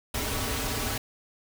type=noise with comb filter; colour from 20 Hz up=pink; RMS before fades=-30 dBFS; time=0.14-0.98 s; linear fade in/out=5 ms; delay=5.7 ms; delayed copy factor=-0.9; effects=none